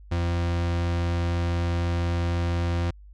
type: tone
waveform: 40% pulse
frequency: 86 Hz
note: F2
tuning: 26 cents flat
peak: -22 dBFS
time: 0.11-2.91 s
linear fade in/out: 10 ms
effects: added 50 Hz sine -44 dBFS peak until 3.13 s + low-pass 5000 Hz 12 dB/octave